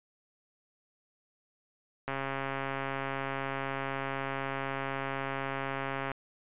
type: click train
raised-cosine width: 0.5 ms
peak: -19 dBFS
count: 550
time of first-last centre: 2.08-6.117 s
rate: 136 Hz
effects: resampled to 8000 Hz